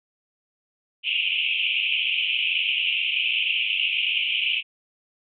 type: band-pass noise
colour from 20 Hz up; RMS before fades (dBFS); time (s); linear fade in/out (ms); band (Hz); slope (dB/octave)
white; -24; 1.03-4.63; 50; 2400 to 3100; 96
effects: none